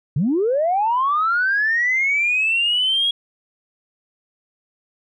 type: linear sweep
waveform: sine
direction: up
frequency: 123.47 to 3322 Hz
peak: -15 dBFS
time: 0.16-3.11 s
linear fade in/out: 5 ms
effects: tanh soft clip ceiling -11 dBFS